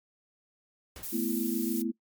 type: noise with exponential decay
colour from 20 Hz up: pink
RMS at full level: -42 dBFS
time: 0.96-1.25 s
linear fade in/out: 1 ms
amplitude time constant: 62 ms
type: noise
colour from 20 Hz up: violet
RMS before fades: -37 dBFS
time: 1.03-1.82 s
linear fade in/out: 2 ms
type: chord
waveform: sine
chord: A suspended second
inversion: none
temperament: equal with one note detuned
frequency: 220 / 246.9 / 332.5 Hz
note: A3 / B3 / E4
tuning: 0 / 0 / +15 cents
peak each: -32 dBFS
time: 1.12-1.92 s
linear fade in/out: 20 ms
effects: noise-tail reverb RT60 0.1 s tail -20 dB re dry + MP3 96 kbps